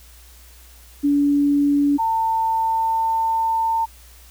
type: tone pair in turn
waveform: sine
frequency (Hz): 286.4 / 899.9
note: D4 / A5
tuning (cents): -43 / +39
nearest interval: octave + minor sixth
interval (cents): 1982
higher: second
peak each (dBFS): -14 / -17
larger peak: first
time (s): 1.03-1.98 / 1.98-3.86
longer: second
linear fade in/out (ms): 20
effects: added 60 Hz sine -45 dBFS peak until 4.3 s + white hiss -49 dBFS RMS until 4.3 s